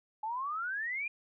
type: exponential sweep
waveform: sine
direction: up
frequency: 845 to 2454 Hz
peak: -33 dBFS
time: 0.23-1.08 s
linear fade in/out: 5 ms
effects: none